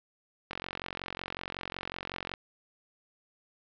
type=click train; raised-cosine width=0.3 ms; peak=-19 dBFS; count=84; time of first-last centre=0.51-2.338 s; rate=45.4 Hz; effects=low-pass 5000 Hz 12 dB/octave